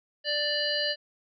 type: harmonic tone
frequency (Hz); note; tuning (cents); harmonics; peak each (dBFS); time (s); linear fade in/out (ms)
589; D5; +5; 1 / 3 / 5 / 7 / 8; -32 / -32 / -32 / -32 / -32; 0.24-0.96; 50
effects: none